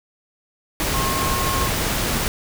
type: tone in noise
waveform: sine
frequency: 1077 Hz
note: C6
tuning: 50 cents sharp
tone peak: -24 dBFS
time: 0.94-1.68 s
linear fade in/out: 0 ms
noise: pink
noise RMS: -22 dBFS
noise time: 0.8-2.28 s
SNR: -5 dB
effects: none